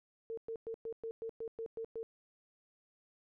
sine tone bursts, 452.6 Hz, A4, 49 cents sharp, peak -38 dBFS, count 10, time 0.3-2.03 s, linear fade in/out 0 ms, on 74 ms, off 110 ms, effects none

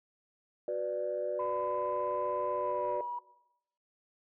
sine chord, B minor, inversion second, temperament equal with one note detuned, 370 / 493.9 / 589.7 Hz, F#4 / B4 / D5, 0 / 0 / +7 cents, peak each -37 / -35 / -33 dBFS, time 0.68-3.01 s, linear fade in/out 2 ms
sine tone with pitch glide, 1008 to 966.9 Hz, B5 to B5, +35 to -37 cents, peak -34 dBFS, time 1.39-3.19 s, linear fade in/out 5 ms, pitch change -72 cents, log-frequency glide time 2.55-2.97 s
effects noise-tail reverb RT60 0.8 s tail -18 dB re dry + tanh soft clip ceiling -23 dBFS

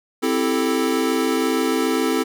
square chord, A minor seventh, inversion first, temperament equal with one note detuned, 261.6 / 329.6 / 392 / 438.7 Hz, C4 / E4 / G4 / A4, 0 / 0 / 0 / -5 cents, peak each -23 / -24 / -28 / -24 dBFS, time 0.22-2.24 s, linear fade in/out 20 ms, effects none

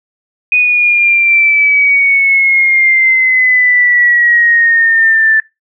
sine exponential sweep, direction down, 2489 to 1760 Hz, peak -6 dBFS, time 0.52-5.4 s, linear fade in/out 2 ms, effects noise-tail reverb RT60 0.2 s tail -21 dB re dry

